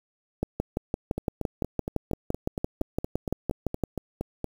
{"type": "two click trains", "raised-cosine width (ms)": 2, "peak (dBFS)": [-12, -16], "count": [21, 15], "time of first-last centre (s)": [[0.43, 3.837], [1.18, 4.443]], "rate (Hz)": [5.87, 4.29], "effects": ["7-bit"]}